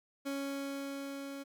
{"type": "tone with level ramp", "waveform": "30% pulse", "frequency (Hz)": 277.2, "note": "C#4", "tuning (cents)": 0, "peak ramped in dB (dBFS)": [-32, -39], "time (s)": [0.25, 1.44], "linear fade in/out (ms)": 20, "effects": []}